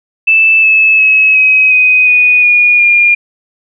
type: tone with pitch steps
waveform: sine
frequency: 2637 / 2604 / 2571 / 2538 / 2506 / 2475 / 2443 / 2413 Hz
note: E7 / E7 / E7 / D#7 / D#7 / D#7 / D#7 / D7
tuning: 0 / -22 / -44 / +34 / +12 / -10 / -32 / +46 cents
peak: -4 dBFS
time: 0.27-3.15 s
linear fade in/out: 10 ms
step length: 360 ms
effects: none